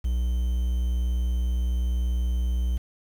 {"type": "tone with quantisation", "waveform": "triangle", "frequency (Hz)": 60.5, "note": "B1", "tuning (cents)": -35, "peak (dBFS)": -20, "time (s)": [0.04, 2.78], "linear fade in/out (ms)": 10, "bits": 8, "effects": []}